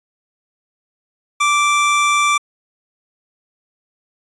25% pulse tone, 1172 Hz, D6, 4 cents flat, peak -9 dBFS, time 1.4-2.38 s, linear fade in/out 10 ms, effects resampled to 24000 Hz

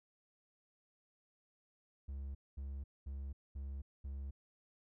triangle tone bursts, 68.7 Hz, C#2, 15 cents flat, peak -39 dBFS, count 5, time 2.08-4.31 s, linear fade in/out 10 ms, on 270 ms, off 220 ms, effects none

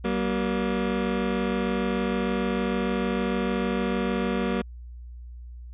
25% pulse tone pair together, 191.3 / 237.9 Hz, G3 / A#3, -42 / +35 cents, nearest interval major third, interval 377 cents, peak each -23 / -23 dBFS, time 0.04-4.62 s, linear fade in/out 10 ms, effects added 60 Hz sine -38 dBFS peak until 5.73 s + resampled to 8000 Hz

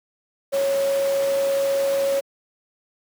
sine tone in noise, 552 Hz, C#5, 7 cents flat, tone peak -18 dBFS, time 0.52-2.21 s, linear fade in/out 20 ms, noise pink, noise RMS -32 dBFS, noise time 0.52-2.21 s, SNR +11 dB, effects high-pass 300 Hz 12 dB/octave

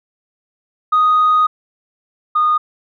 sine tone pair in turn, 1244.5 / 1228.8 Hz, D#6 / D#6, 0 / -22 cents, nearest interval unison, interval 22 cents, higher first, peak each -8 / -10 dBFS, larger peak first, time 0.92-1.47 / 2.35-2.58 s, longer first, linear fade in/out 10 ms, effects tanh soft clip ceiling -7 dBFS

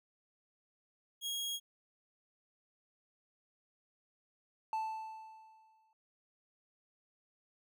sawtooth tone, 3287 Hz, G#7, 19 cents flat, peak -33 dBFS, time 1.21-1.6 s, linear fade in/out 50 ms
triangle tone with exponential decay, 880 Hz, A5, in tune, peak -30 dBFS, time 4.73-5.93 s, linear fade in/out 1 ms, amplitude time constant 260 ms
effects none

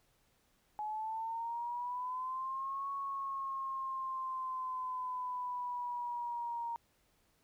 sine linear two-way sweep, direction up then down, 843 to 1108.7 to 932 Hz, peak -36 dBFS, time 0.79-6.76 s, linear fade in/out 0 ms, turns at 2.9 s, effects pink hiss -73 dBFS RMS until 7.43 s

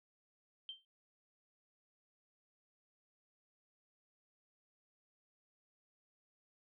sine tone with exponential decay, 3136 Hz, G7, in tune, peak -40 dBFS, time 0.69-0.85 s, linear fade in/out 1 ms, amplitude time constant 33 ms, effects none

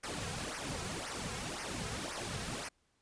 pink noise with flanger, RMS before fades -40 dBFS, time 0.03-2.69 s, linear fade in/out 10 ms, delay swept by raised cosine 0.26 to 3.46 ms, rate 1.9 Hz, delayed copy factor -0.75, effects pink hiss -75 dBFS RMS until 3.01 s + resampled to 22050 Hz

